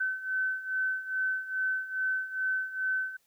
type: beating tone pair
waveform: sine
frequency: 1524 / 1526.4 Hz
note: G6 / G6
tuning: -49 / -47 cents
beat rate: 2.4 Hz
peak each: -34 / -30 dBFS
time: 0-3.17 s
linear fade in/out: 10 ms
effects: white hiss -71 dBFS RMS until 3.26 s